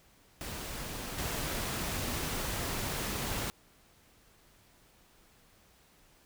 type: noise with level steps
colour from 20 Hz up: pink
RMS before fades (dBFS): -40 / -35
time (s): 0.41-3.5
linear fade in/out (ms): 0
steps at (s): 1.18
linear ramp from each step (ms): 5
effects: pink hiss -63 dBFS RMS until 6.25 s